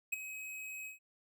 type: tone with ADSR envelope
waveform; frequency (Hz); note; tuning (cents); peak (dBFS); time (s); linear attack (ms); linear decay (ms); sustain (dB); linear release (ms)
square; 2542; D#7; +36; -30; 0.12-0.99; 12; 15; -13; 130
effects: none